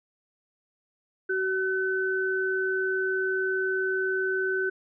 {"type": "tone pair together", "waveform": "sine", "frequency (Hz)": [378.4, 1513.6], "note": ["F#4", "F#6"], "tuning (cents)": [39, 39], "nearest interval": "2 octaves", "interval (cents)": 2400, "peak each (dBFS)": -27, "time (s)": [1.29, 4.7], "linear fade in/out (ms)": 10, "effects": []}